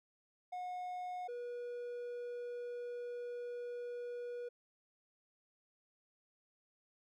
triangle tone pair in turn, 725 / 483.9 Hz, F#5 / B4, -35 / -35 cents, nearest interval perfect fifth, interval 700 cents, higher first, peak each -38 / -39 dBFS, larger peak first, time 0.52-1.28 / 1.28-4.49 s, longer second, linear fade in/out 10 ms, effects none

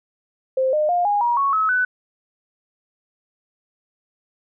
sine tone with pitch steps, 523.3 / 608.1 / 706.6 / 821.1 / 954.2 / 1108.8 / 1288.5 / 1497.3 Hz, C5 / D#5 / F5 / G#5 / A#5 / C#6 / E6 / F#6, 0 / -40 / +20 / -20 / +40 / 0 / -40 / +20 cents, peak -16 dBFS, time 0.57-1.85 s, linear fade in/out 5 ms, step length 160 ms, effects none

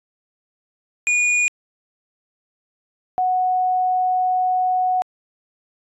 square / sine tone pair in turn, 2447 / 737.4 Hz, D#7 / F#5, -29 / -6 cents, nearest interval octave + major sixth, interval 2077 cents, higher first, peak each -16 dBFS, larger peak neither, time 1.07-1.48 / 3.18-5.02 s, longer second, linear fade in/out 0 ms, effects resampled to 24000 Hz

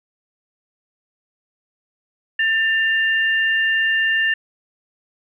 sine tone pair together, 1788.4 / 2794 Hz, A6 / F7, +28 / 0 cents, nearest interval minor sixth, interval 772 cents, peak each -16 / -23 dBFS, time 2.39-4.34 s, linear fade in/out 5 ms, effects none

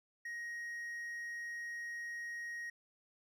triangle tone, 1881 Hz, A#6, 15 cents sharp, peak -39 dBFS, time 0.25-2.7 s, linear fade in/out 5 ms, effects none

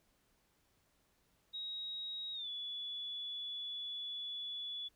sine tone with pitch glide, 3800 to 3425 Hz, A#7 to A7, +33 to -47 cents, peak -40 dBFS, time 1.53-4.89 s, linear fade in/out 20 ms, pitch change -180 cents, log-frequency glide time 2.33-2.49 s, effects pink hiss -75 dBFS RMS until 4.95 s

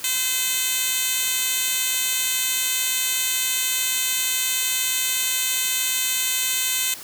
10% pulse tone with high-pass filter, 513 Hz, C5, 34 cents flat, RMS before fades -23 dBFS, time 0.04-6.94 s, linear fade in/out 2 ms, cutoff 4500 Hz, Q 0.74, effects white hiss -38 dBFS RMS until 7.03 s + high-pass 80 Hz 12 dB/octave

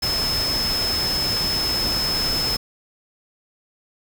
sine tone in noise, 5200 Hz, E8, 24 cents flat, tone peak -21 dBFS, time 0.02-2.57 s, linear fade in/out 10 ms, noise pink, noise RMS -27 dBFS, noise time 0.02-2.57 s, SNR +3 dB, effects none

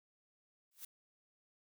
blue noise with exponential growth, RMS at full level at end -43 dBFS, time 0.71-0.85 s, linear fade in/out 5 ms, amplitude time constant 29 ms, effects none

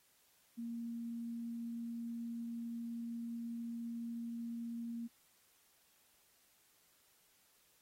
sine tone, 233.1 Hz, A#3, in tune, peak -40 dBFS, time 0.57-5.08 s, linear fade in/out 20 ms, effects white hiss -71 dBFS RMS until 7.81 s + AAC 48 kbps

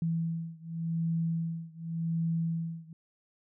sine beating tone pair, 164.81 / 165.69 Hz, E3 / E3, 0 / +9 cents, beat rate 0.88 Hz, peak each -32 / -33 dBFS, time 0.02-2.93 s, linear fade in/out 2 ms, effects none

